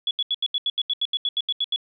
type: tone bursts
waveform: sine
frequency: 3387 Hz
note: G#7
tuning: 33 cents sharp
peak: -20 dBFS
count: 15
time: 0.07-1.761 s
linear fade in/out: 2 ms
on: 39 ms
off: 79 ms
effects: none